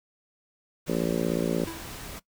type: noise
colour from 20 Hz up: pink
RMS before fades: -40 dBFS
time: 0.86-2.2 s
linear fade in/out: 20 ms
type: harmonic tone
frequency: 56.9 Hz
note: A#1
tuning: 41 cents flat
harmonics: 3 / 4 / 5 / 6 / 7 / 8 / 9 / 10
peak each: -30 / -31 / -32 / -33 / -33 / -34 / -35 / -35 dBFS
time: 0.88-1.65 s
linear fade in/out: 10 ms
type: tone with exponential decay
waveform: square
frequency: 329.6 Hz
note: E4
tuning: in tune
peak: -33 dBFS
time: 1.67-1.98 s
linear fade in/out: 5 ms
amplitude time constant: 66 ms
effects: noise-tail reverb RT60 0.1 s tail -19 dB re dry